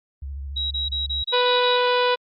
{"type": "tone with vibrato", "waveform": "sine", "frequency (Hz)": 69.2, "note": "C#2", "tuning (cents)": -2, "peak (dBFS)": -29, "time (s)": [0.22, 1.23], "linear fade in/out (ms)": 5, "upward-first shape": "sine", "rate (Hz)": 14, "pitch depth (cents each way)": 75}
{"type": "tone bursts", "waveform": "sine", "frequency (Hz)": 3848, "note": "B7", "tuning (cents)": -46, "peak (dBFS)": -23, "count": 7, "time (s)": [0.56, 1.778], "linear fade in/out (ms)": 10, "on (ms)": 150, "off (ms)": 28}
{"type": "harmonic tone", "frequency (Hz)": 493.9, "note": "B4", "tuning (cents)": 0, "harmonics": [1, 2, 3, 4, 5, 6, 7, 8, 9, 10], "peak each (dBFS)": [-20, -22, -28, -35, -30, -31, -31, -31, -42, -43], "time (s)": [1.32, 2.16], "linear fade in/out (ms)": 20}
{"effects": ["Opus 48 kbps"]}